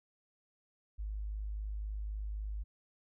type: tone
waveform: sine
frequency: 51.91 Hz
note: G#1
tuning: in tune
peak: -36 dBFS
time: 0.98-2.64 s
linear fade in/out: 20 ms
effects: none